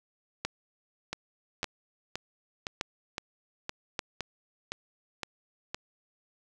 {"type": "two click trains", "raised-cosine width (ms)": 0.2, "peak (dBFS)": [-13, -16], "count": [4, 10], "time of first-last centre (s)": [[0.45, 3.992], [1.13, 5.745]], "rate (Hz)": [0.847, 1.95], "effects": []}